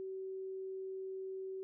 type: tone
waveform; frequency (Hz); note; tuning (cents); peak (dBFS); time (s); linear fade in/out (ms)
sine; 380.8; F#4; +50; -40; 0-1.63; 0
effects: none